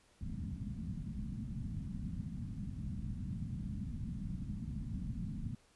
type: low-pass noise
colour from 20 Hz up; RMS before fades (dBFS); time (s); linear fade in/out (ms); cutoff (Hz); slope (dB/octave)
white; -41; 0.21-5.55; 5; 230; 48
effects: pink hiss -68 dBFS RMS until 5.75 s + resampled to 24000 Hz